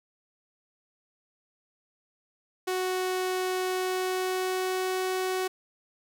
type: tone with pitch glide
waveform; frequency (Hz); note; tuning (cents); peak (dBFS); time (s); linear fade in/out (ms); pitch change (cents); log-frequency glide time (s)
sawtooth; 370 to 372.8; F#4 to F#4; 0 to +13; -23; 2.67-5.48; 10; +13; 3.65-5.03
effects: none